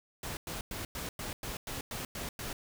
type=noise bursts; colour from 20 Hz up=pink; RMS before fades=-39 dBFS; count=10; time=0.23-2.53 s; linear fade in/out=2 ms; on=140 ms; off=100 ms; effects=none